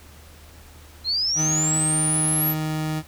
sine linear sweep, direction up, 4070 to 12000 Hz, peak -20 dBFS, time 1.04-2.55 s, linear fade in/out 50 ms
30% pulse tone, 155.56 Hz, D#3, in tune, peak -21 dBFS, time 1.35-3.03 s, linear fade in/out 50 ms
effects added 76 Hz sine -46 dBFS peak until 3.07 s + pink hiss -49 dBFS RMS until 3.07 s

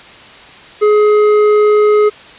sine tone with hard clipping, 420.8 Hz, G#4, 23 cents sharp, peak -8 dBFS, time 0.81-2.1 s, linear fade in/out 20 ms, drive 8 dB, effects white hiss -36 dBFS RMS until 2.38 s + resampled to 8000 Hz

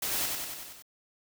white noise with echo, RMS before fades -32 dBFS, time 0.02-0.26 s, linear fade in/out 5 ms, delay 94 ms, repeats 6, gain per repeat -3 dB, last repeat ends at 0.824 s, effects none

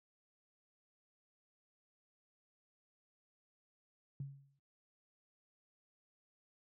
sine tone with exponential decay, 138.6 Hz, C#3, in tune, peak -37 dBFS, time 4.2-4.59 s, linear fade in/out 2 ms, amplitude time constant 83 ms, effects noise-tail reverb RT60 0.2 s tail -20 dB re dry + high-pass 80 Hz 12 dB/octave

